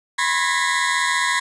35% pulse tone cluster, 989 / 1074 / 1663 / 1837 / 1993 Hz, B5 / C6 / G#6 / A#6 / B6, +2 / +45 / +2 / -26 / +15 cents, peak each -23 dBFS, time 0.18-1.4 s, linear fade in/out 10 ms, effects resampled to 24000 Hz + 8-bit

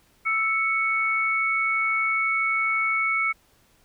sine tone pair together, 1318.2 / 2217 Hz, E6 / C#7, 0 / 0 cents, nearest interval major sixth, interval 900 cents, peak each -26 / -22 dBFS, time 0.25-3.33 s, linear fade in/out 20 ms, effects pink hiss -61 dBFS RMS until 3.84 s

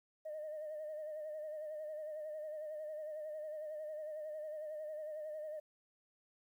sine tone with vibrato, 614 Hz, D#5, 23 cents flat, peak -40 dBFS, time 0.25-5.6 s, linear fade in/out 10 ms, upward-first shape sine, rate 11 Hz, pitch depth 47 cents each way, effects tanh soft clip ceiling -38 dBFS + 12-bit

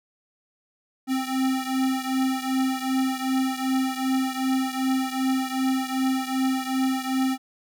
square beating tone pair, 261.6 / 264.2 Hz, C4 / C4, 0 / +17 cents, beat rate 2.6 Hz, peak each -25 / -28 dBFS, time 1.07-7.38 s, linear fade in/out 50 ms, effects none

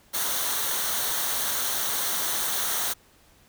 white noise with comb filter, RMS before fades -27 dBFS, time 0.13-2.94 s, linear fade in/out 20 ms, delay 0.4 ms, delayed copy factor -0.55, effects pink hiss -58 dBFS RMS until 3.48 s

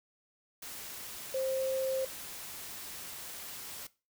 sine tone in noise, 528 Hz, C5, 16 cents sharp, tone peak -30 dBFS, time 1.34-2.05 s, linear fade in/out 5 ms, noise white, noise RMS -44 dBFS, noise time 0.62-3.87 s, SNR +11 dB, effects noise-tail reverb RT60 0.3 s tail -19 dB re dry

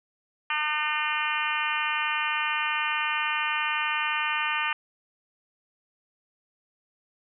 harmonic tone with a mistuned harmonic, 302.6 Hz, D#4, 48 cents flat, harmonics 3 / 4 / 5 / 6 / 7 / 8 / 9 / 10, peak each -33 / -31 / -34 / -32 / -36 / -32 / -33 / -36 dBFS, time 0.5-4.73 s, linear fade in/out 2 ms, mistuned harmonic 9, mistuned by +20 cents, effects none

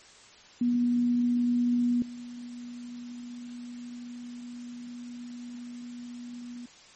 sine tone with level steps, 242.4 Hz, B3, 32 cents flat, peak -22 / -38 dBFS, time 0.61-6.66 s, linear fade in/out 5 ms, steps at 2.02 s, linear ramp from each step 2 ms, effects white hiss -53 dBFS RMS until 6.95 s + MP3 32 kbps

